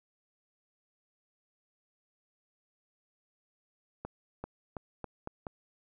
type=accelerating click train; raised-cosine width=1 ms; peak=-24 dBFS; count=6; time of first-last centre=4.05-5.468 s; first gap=390 ms; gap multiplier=0.84; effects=none